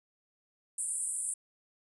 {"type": "band-pass noise", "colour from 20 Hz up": "pink", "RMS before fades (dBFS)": -35, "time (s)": [0.78, 1.34], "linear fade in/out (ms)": 5, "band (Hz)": [8200, 9900], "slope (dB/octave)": 96, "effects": []}